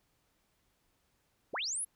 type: linear sweep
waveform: sine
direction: up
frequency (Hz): 120 to 11400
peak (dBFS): -33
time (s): 1.53-1.85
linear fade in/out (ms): 10
effects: pink hiss -75 dBFS RMS until 1.95 s